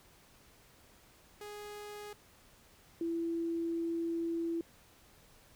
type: tone pair in turn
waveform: sawtooth / sine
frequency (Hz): 415.3 / 334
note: G#4 / E4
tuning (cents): 0 / +23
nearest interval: major third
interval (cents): 377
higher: first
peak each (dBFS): -40 / -32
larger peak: second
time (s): 1.41-2.13 / 3.01-4.61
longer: second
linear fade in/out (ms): 2
effects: pink hiss -62 dBFS RMS until 5.55 s